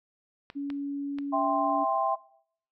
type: clicks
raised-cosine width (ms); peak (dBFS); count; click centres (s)
0.3; -25 / -25 / -26; 3; 0.501 / 0.702 / 1.186
type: tone with pitch glide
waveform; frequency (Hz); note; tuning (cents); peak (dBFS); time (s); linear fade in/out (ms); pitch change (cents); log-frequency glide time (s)
sine; 282.2 to 284.2; C#4 to C#4; +31 to +43; -30; 0.55-1.85; 20; +12; 1.28-1.58
type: chord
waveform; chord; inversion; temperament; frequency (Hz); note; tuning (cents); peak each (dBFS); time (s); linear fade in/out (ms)
sine; C major; first; equal with one note detuned; 659.3 / 789 / 1046.5; E5 / G5 / C6; 0 / +11 / 0; -28; 1.32-2.16; 20
effects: noise-tail reverb RT60 0.6 s tail -20 dB re dry